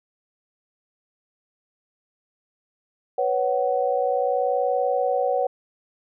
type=chord; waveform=sine; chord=B suspended second; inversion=none; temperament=equal with one note detuned; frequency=493.9 / 554.4 / 749.5 Hz; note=B4 / C#5 / F#5; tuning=0 / 0 / +22 cents; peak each=-24 dBFS; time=3.18-5.47 s; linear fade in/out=5 ms; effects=none